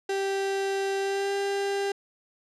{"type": "tone with pitch glide", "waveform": "35% pulse", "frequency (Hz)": [391.2, 397.8], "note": ["G4", "G4"], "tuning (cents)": [-4, 25], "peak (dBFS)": -24, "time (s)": [0.09, 1.92], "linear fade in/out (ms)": 5, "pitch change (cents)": 29, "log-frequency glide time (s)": [0.99, 1.33], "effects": ["low-pass 8000 Hz 12 dB/octave"]}